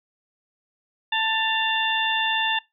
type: harmonic tone with a mistuned harmonic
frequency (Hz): 886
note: A5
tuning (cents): +12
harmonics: 1 / 2 / 3 / 4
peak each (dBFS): -26 / -26 / -26 / -26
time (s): 1.12-2.59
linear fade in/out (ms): 5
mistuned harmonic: 3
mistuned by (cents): +72
effects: noise-tail reverb RT60 0.2 s tail -21 dB re dry